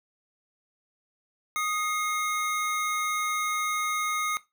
square tone pair together, 1244.5 / 2141 Hz, D#6 / C7, 0 / +39 cents, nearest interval major sixth, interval 939 cents, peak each -29 / -31 dBFS, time 1.56-4.37 s, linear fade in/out 0 ms, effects noise-tail reverb RT60 0.2 s tail -17 dB re dry

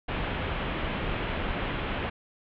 pink low-pass noise, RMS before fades -31 dBFS, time 0.08-2.1 s, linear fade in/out 10 ms, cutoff 3300 Hz, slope 48 dB/octave, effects none

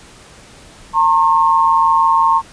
sine tone pair together, 911 / 1077 Hz, A#5 / C6, -40 / +50 cents, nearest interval minor third, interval 290 cents, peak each -12 dBFS, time 0.93-2.42 s, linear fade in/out 50 ms, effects pink hiss -41 dBFS RMS until 2.52 s + resampled to 22050 Hz

